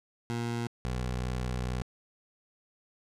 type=tone pair in turn; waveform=20% pulse; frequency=117.9 / 62.19 Hz; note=A#2 / B1; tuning=+20 / +13 cents; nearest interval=major seventh; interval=1107 cents; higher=first; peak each=-26 dBFS; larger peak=neither; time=0.3-0.67 / 0.85-1.82 s; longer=second; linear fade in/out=0 ms; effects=low-pass 9000 Hz 12 dB/octave + 11-bit